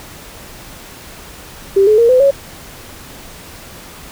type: tone with pitch steps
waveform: sine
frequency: 392 / 427.5 / 466.2 / 508.4 / 554.4 Hz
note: G4 / A4 / A#4 / C5 / C#5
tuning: 0 / -50 / 0 / -50 / 0 cents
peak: -6 dBFS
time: 1.76-2.31 s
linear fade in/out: 10 ms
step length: 110 ms
effects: pink hiss -35 dBFS RMS until 4.11 s